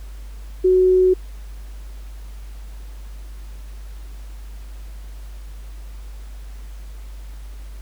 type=tone; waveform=sine; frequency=370 Hz; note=F#4; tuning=in tune; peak=-11 dBFS; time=0.64-1.14 s; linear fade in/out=10 ms; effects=added 50 Hz sine -32 dBFS peak until 7.81 s + pink hiss -50 dBFS RMS until 7.81 s